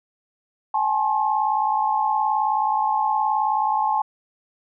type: tone cluster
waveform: sine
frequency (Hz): 801 / 860 / 1069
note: G5 / A5 / C6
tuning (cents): +37 / -40 / +37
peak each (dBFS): -26 / -20 / -25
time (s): 0.74-4.02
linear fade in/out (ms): 5
effects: none